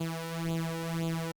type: tone with flanger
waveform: sawtooth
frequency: 164.81 Hz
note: E3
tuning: in tune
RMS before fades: -33 dBFS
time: 0-1.32 s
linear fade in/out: 10 ms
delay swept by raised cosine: 0.27 to 2.17 ms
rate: 1.9 Hz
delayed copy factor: +0.8
effects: Opus 24 kbps